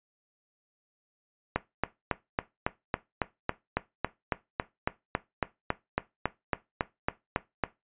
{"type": "click train", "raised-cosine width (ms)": 0.5, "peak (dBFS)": -10, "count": 23, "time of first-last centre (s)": [1.56, 7.637], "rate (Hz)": 3.62, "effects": ["noise-tail reverb RT60 0.2 s tail -17 dB re dry", "resampled to 8000 Hz"]}